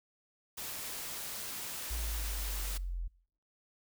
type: noise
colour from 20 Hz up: white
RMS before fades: -41 dBFS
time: 0.57-2.78 s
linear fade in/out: 10 ms
type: exponential sweep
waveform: sine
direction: down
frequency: 57 to 42 Hz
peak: -34 dBFS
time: 1.9-3.08 s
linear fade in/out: 10 ms
effects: noise-tail reverb RT60 0.6 s tail -23 dB re dry